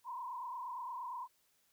sine tone with frequency modulation, 987 Hz, B5, 1 cent flat, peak -40 dBFS, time 0.04-1.28 s, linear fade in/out 50 ms, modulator 28.6 Hz, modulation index 2, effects white hiss -74 dBFS RMS until 1.72 s

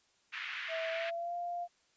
white band-pass noise, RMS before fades -41 dBFS, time 0.32-1.11 s, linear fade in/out 20 ms, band 1500 to 2600 Hz, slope 24 dB/octave
sine tone with pitch glide, 652 to 698.8 Hz, E5 to F5, -19 to +1 cents, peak -35 dBFS, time 0.68-1.68 s, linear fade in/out 50 ms, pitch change +120 cents, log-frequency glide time 0.89-1.35 s
effects white hiss -71 dBFS RMS until 1.96 s + resampled to 16000 Hz

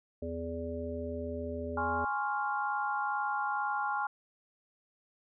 harmonic tone, 83.4 Hz, E2, 21 cents sharp, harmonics 1 / 3 / 5 / 7, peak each -40 / -40 / -40 / -40 dBFS, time 0.22-2.05 s, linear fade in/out 5 ms
sine chord, Db major seventh, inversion second, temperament equal, 830.6 / 1046.5 / 1108.7 / 1396.9 Hz, Ab5 / C6 / Db6 / F6, 0 / 0 / 0 / 0 cents, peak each -33 / -38 / -39 / -35 dBFS, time 1.77-4.07 s, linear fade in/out 5 ms
effects none

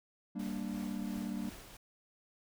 triangle chord, G minor, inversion none, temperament equal, 196 / 233.1 / 293.7 Hz, G3 / Bb3 / D4, 0 / 0 / 0 cents, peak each -37 / -38 / -41 dBFS, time 0.35-1.5 s, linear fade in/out 10 ms
pink noise with tremolo, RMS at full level -50 dBFS, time 0.39-1.77 s, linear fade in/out 5 ms, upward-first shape triangle, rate 2.9 Hz, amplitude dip 40%
effects none

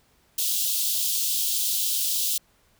white high-pass noise, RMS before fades -25 dBFS, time 0.38-2.38 s, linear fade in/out 5 ms, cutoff 3000 Hz, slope 48 dB/octave, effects pink hiss -63 dBFS RMS until 2.79 s

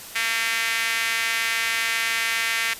sawtooth tone with high-pass filter, 227.3 Hz, A#3, 43 cents flat, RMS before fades -24 dBFS, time 0.15-2.74 s, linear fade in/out 10 ms, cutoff 2000 Hz, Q 2.5, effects white hiss -39 dBFS RMS until 2.79 s + resampled to 32000 Hz

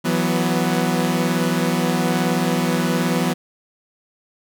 sawtooth chord, E suspended second, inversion none, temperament equal with one note detuned, 166.15 / 185 / 246.9 Hz, E3 / F#3 / B3, +14 / 0 / 0 cents, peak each -18 dBFS, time 0.04-3.34 s, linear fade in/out 20 ms, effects none

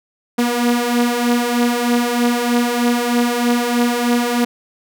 sawtooth beating tone pair, 238.2 / 241.4 Hz, A#3 / B3, +38 / -39 cents, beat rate 3.2 Hz, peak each -16 / -12 dBFS, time 0.38-4.45 s, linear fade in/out 10 ms, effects none

